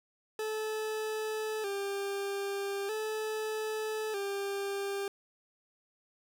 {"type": "tone with vibrato", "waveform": "40% pulse", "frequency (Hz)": 415.3, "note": "G#4", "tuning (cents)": 0, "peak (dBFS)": -32, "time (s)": [0.39, 5.08], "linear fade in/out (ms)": 2, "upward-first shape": "square", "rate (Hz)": 0.4, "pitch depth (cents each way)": 75, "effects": []}